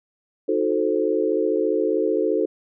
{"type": "chord", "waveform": "sine", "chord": "D# diminished seventh", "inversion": "none", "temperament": "equal with one note detuned", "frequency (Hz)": [311.1, 364.9, 440, 523.3], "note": ["D#4", "F#4", "A4", "C5"], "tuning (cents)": [0, -24, 0, 0], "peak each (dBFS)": [-25, -24, -22, -26], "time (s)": [0.48, 2.46], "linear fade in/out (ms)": 10, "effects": []}